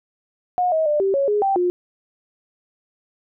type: tone with pitch steps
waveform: sine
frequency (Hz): 722 / 636 / 596 / 389.2 / 554 / 416 / 781 / 356.5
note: F#5 / D#5 / D5 / G4 / C#5 / G#4 / G5 / F4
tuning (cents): -43 / +38 / +25 / -12 / -1 / +3 / -7 / +36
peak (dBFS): -16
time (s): 0.58-1.7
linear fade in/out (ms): 0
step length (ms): 140
effects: none